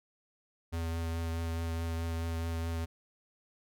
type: tone with vibrato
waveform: square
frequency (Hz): 82.8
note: E2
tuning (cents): +8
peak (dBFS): -33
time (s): 0.72-2.86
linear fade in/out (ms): 20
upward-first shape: triangle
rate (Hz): 4.7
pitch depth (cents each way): 16
effects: none